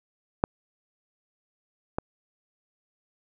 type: clicks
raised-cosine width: 1 ms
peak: -6 / -13 dBFS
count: 2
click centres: 0.439 / 1.985 s
effects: none